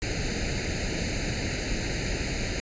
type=noise with comb filter; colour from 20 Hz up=pink; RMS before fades=-29 dBFS; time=0.02-2.6 s; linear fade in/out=0 ms; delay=0.45 ms; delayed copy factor=+1; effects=resampled to 16000 Hz